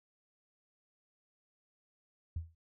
sine tone with exponential decay, 82.41 Hz, E2, in tune, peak -31 dBFS, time 2.36-2.55 s, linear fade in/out 5 ms, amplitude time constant 40 ms, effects tanh soft clip ceiling -27 dBFS

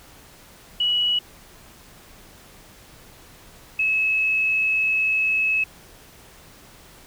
sine tone pair in turn, 2929 / 2584 Hz, F#7 / E7, -18 / -35 cents, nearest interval major second, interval 217 cents, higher first, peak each -18 dBFS, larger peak neither, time 0.8-1.19 / 3.79-5.64 s, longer second, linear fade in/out 5 ms, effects pink hiss -48 dBFS RMS until 7.06 s

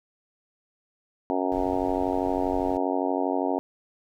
harmonic tone, 92.5 Hz, F#2, in tune, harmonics 3 / 4 / 5 / 6 / 7 / 8 / 9 / 10, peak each -28 / -31 / -32 / -35 / -31 / -32 / -34 / -35 dBFS, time 1.3-3.59 s, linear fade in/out 0 ms
brown noise, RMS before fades -39 dBFS, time 1.52-2.77 s, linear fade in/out 0 ms
effects none

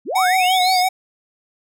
sine linear sweep, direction up, 170.7 to 5310 Hz, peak -20 dBFS, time 0.05-0.85 s, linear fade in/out 50 ms
square tone with vibrato, 740 Hz, F#5, in tune, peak -15 dBFS, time 0.15-0.89 s, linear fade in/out 10 ms, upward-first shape sine, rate 5.8 Hz, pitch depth 36 cents each way
effects none

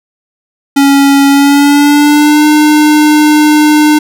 square tone with pitch glide, 278.5 to 302 Hz, C#4 to D4, +8 to +48 cents, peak -4 dBFS, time 0.76-3.99 s, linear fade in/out 10 ms, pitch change +140 cents, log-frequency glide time 1.28-2.47 s, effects none

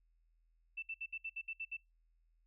sine tone bursts, 2662 Hz, E7, 16 cents sharp, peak -39 dBFS, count 9, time 0.77-1.77 s, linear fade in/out 10 ms, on 56 ms, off 62 ms, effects noise-tail reverb RT60 0.2 s tail -25 dB re dry + added 41 Hz sine -70 dBFS peak until 2.46 s

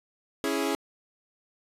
sawtooth chord, C# minor, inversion none, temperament equal, 277.2 / 329.6 / 415.3 Hz, C#4 / E4 / G#4, 0 / 0 / 0 cents, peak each -26 / -27 / -26 dBFS, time 0.44-0.75 s, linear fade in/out 0 ms, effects resampled to 32000 Hz

